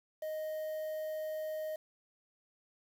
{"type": "tone with quantisation", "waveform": "triangle", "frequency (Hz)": 622.3, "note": "D#5", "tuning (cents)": 0, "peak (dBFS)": -34, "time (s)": [0.22, 1.76], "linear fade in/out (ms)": 5, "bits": 9, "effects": []}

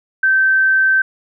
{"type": "tone", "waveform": "sine", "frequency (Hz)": 1550, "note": "G6", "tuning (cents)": -20, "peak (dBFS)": -10, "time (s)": [0.23, 1.02], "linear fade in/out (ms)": 5, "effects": []}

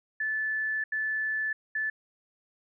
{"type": "tone bursts at uneven times", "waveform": "sine", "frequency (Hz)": 1743, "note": "A6", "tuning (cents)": -17, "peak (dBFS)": -27, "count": 3, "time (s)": [[0.2, 0.84], [0.92, 1.53], [1.75, 1.9]], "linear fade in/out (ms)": 5, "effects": []}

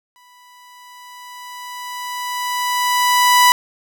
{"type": "tone with exponential growth", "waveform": "sawtooth", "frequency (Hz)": 987.8, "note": "B5", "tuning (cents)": 0, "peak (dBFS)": -4, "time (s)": [0.16, 3.52], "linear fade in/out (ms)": 0, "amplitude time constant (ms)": 730, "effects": []}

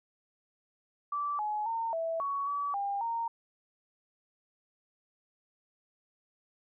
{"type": "tone with pitch steps", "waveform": "sine", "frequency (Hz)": [1162, 845, 912, 657, 1120, 1144, 801, 924], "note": ["D6", "G#5", "A#5", "E5", "C#6", "D6", "G5", "A#5"], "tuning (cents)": [-19, 30, -38, -6, 18, -46, 37, -16], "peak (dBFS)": -30, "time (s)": [1.12, 3.28], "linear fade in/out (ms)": 5, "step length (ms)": 270, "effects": []}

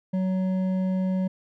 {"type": "tone with hard clipping", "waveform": "sine", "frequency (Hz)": 186.9, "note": "F#3", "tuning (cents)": 18, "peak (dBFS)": -24, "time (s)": [0.13, 1.28], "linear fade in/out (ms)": 10, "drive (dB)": 7, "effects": []}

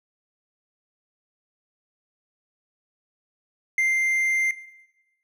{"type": "tone", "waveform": "triangle", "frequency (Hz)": 2093, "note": "C7", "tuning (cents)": 0, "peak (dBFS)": -17, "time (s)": [3.78, 4.51], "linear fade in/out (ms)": 2, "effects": ["noise-tail reverb RT60 1.0 s tail -17 dB re dry"]}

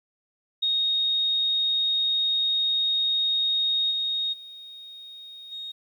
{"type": "tone with level steps", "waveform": "sine", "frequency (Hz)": 3729, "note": "A#7", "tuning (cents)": 0, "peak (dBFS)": [-21, -24, -40, -33], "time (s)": [0.62, 5.72], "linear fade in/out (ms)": 10, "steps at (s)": [3.9, 4.32, 5.51], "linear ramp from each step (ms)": 20, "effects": ["10-bit"]}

